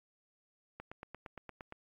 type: click train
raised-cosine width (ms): 0.5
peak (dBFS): -30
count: 9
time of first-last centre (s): 0.8-1.724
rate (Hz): 8.66
effects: AAC 64 kbps